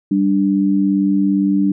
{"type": "tone pair together", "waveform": "sine", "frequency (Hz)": [196, 293.7], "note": ["G3", "D4"], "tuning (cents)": [0, 0], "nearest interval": "perfect fifth", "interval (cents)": 700, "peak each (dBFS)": -15, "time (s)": [0.11, 1.72], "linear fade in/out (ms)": 5, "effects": []}